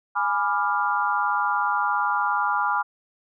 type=chord; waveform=sine; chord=G# diminished seventh; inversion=none; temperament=equal with one note detuned; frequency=830.6 / 987.8 / 1186.3 / 1396.9 Hz; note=G#5 / B5 / D6 / F6; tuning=0 / 0 / +17 / 0 cents; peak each=-26 dBFS; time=0.15-2.83 s; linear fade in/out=20 ms; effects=none